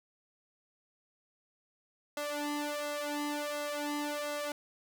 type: tone with flanger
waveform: sawtooth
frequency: 293.7 Hz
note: D4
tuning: in tune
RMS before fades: -36 dBFS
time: 2.17-4.52 s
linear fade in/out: 2 ms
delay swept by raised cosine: 1.5 to 2.41 ms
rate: 1.4 Hz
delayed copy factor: +0.95
effects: none